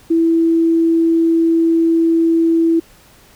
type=tone; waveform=sine; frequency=330 Hz; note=E4; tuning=2 cents sharp; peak=-10 dBFS; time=0.1-2.8 s; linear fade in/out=10 ms; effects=pink hiss -47 dBFS RMS until 3.35 s

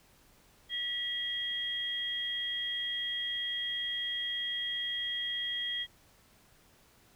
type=tone pair together; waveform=sine; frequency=1945 / 3261 Hz; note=B6 / G#7; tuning=-27 / -32 cents; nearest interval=major sixth; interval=895 cents; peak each=-38 / -33 dBFS; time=0.69-5.87 s; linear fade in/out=50 ms; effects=pink hiss -63 dBFS RMS until 7.15 s

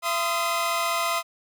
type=tone cluster; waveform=sawtooth; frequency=675 / 1030 / 1250 Hz; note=E5 / C6 / D#6; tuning=+41 / -28 / +8 cents; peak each=-24 dBFS; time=0.02-1.23 s; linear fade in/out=50 ms; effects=none

